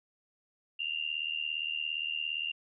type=tone with amplitude modulation; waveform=sine; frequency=2794 Hz; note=F7; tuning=in tune; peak=-28 dBFS; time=0.79-2.52 s; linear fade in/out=10 ms; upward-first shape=sine; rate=77.4 Hz; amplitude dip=85%; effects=none